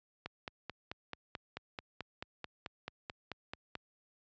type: click train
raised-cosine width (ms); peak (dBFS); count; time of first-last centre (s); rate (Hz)
0.3; -24; 17; 0.26-3.753; 4.58
effects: high-pass 60 Hz 12 dB/octave + resampled to 16000 Hz